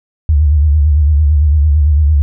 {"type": "tone with vibrato", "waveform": "sine", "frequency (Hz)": 74.5, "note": "D2", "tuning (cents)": 25, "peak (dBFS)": -6, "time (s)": [0.29, 2.22], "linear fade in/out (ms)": 0, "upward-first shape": "sine", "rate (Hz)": 8.9, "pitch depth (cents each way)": 99, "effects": []}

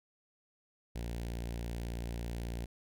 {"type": "tone with notch filter", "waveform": "sawtooth", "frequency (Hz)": 58.27, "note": "A#1", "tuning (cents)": 0, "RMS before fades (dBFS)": -39, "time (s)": [0.95, 2.66], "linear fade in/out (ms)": 10, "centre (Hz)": 1200, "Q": 1.3, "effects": []}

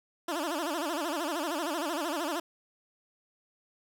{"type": "tone with vibrato", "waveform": "15% pulse", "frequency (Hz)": 316.6, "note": "D#4", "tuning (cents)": 30, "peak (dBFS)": -24, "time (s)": [0.28, 2.4], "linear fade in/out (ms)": 5, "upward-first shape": "sine", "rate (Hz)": 13, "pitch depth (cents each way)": 190, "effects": []}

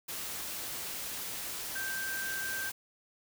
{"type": "tone in noise", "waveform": "sine", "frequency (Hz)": 1568, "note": "G6", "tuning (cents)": 0, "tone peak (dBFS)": -35, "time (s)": [1.75, 2.7], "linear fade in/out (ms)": 10, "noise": "white", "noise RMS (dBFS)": -39, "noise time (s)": [0.08, 2.72], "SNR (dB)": 1, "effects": []}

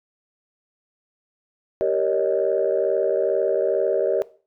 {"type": "chord", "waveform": "sine", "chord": "Eb dominant seventh", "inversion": "first", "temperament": "just", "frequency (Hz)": [388.9, 466.7, 560, 622.3], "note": ["G4", "Bb4", "Db5", "Eb5"], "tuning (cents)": [-14, 2, 18, 0], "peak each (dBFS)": -23, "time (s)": [1.81, 4.22], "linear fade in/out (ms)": 0, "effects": ["noise-tail reverb RT60 0.4 s tail -19 dB re dry", "tanh soft clip ceiling -10 dBFS"]}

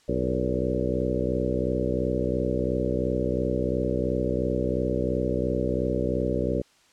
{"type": "harmonic tone with a mistuned harmonic", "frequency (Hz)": 62.9, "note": "B1", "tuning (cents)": 32, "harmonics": [1, 2, 3, 4, 5, 6, 7, 8, 9], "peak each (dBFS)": [-32, -32, -32, -32, -32, -32, -32, -32, -32], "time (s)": [0.08, 6.62], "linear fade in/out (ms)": 10, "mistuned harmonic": 8, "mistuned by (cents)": -53, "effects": ["white hiss -60 dBFS RMS until 6.92 s", "low-pass 7000 Hz 12 dB/octave"]}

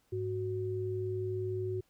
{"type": "tone pair together", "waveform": "sine", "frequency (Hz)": [103.83, 370], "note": ["G#2", "F#4"], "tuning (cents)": [0, 0], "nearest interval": "octave + minor seventh", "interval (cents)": 2200, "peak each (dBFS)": [-36, -34], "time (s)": [0.12, 1.81], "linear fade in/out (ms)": 10, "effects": ["pink hiss -72 dBFS RMS until 1.89 s"]}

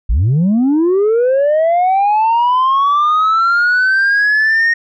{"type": "linear sweep", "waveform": "sine", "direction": "up", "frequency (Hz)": [43.65, 1864.7], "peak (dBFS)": -7, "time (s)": [0.09, 4.74], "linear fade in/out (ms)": 10, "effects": ["tanh soft clip ceiling -8 dBFS"]}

